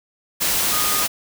sine tone in noise, 1234 Hz, D#6, 15 cents flat, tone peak -26 dBFS, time 0.71-1.05 s, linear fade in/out 20 ms, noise white, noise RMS -20 dBFS, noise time 0.4-1.08 s, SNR -9 dB, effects none

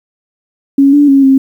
sine tone with pitch steps, 276.6 / 289.9 / 274.3 / 268.2 Hz, C#4 / D4 / C#4 / C4, -4 / -22 / -18 / +43 cents, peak -3 dBFS, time 0.78-1.38 s, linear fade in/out 5 ms, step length 150 ms, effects 7-bit

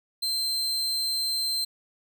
40% pulse tone, 4123 Hz, C8, 26 cents flat, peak -24 dBFS, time 0.22-1.65 s, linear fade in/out 10 ms, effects none

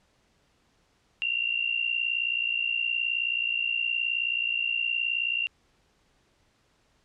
sine tone pair together, 2735 / 2794 Hz, F7 / F7, -37 / 0 cents, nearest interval unison, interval 37 cents, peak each -28 / -28 dBFS, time 1.22-5.47 s, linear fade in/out 0 ms, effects pink hiss -67 dBFS RMS until 7.04 s + low-pass 7000 Hz 12 dB/octave

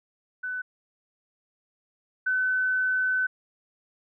sine tone pair in turn, 1500 / 1513.1 Hz, F#6 / F#6, +23 / +38 cents, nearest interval unison, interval 15 cents, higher second, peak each -29 / -22 dBFS, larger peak second, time 0.43-0.62 / 2.26-3.27 s, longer second, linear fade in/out 10 ms, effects none

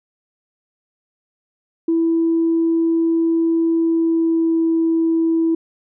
sine tone with pitch glide, 330 to 327.9 Hz, E4 to E4, +2 to -9 cents, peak -13 dBFS, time 1.88-5.55 s, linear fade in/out 5 ms, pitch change -11 cents, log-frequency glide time 3.78-4.63 s, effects tanh soft clip ceiling -9 dBFS

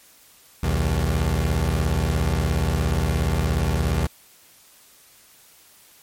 25% pulse beating tone pair, 63.3 / 80.3 Hz, B1 / E2, +43 / -45 cents, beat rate 17 Hz, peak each -19 / -18 dBFS, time 0.63-4.07 s, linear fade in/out 5 ms, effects white hiss -52 dBFS RMS until 6.02 s + MP3 64 kbps

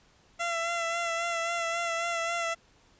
15% pulse tone with vibrato, 676 Hz, E5, 43 cents sharp, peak -22 dBFS, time 0.39-2.55 s, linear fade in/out 20 ms, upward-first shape sine, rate 3.7 Hz, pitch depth 29 cents each way, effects pink hiss -62 dBFS RMS until 2.99 s + resampled to 16000 Hz

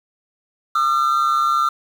triangle tone pair together, 1211 / 1350.9 Hz, D#6 / E6, -47 / +42 cents, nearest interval major second, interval 189 cents, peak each -16 dBFS, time 0.75-1.69 s, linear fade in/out 5 ms, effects 7-bit

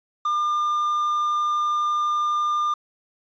triangle tone with quantisation, 1202 Hz, D6, 40 cents sharp, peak -18 dBFS, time 0.25-2.74 s, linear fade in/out 5 ms, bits 8, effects resampled to 16000 Hz

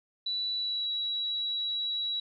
sine tone with pitch glide, 3951 to 3897 Hz, B7 to B7, 0 to -24 cents, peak -29 dBFS, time 0.26-2.2 s, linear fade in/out 5 ms, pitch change -24 cents, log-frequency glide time 0.55-0.9 s, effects none

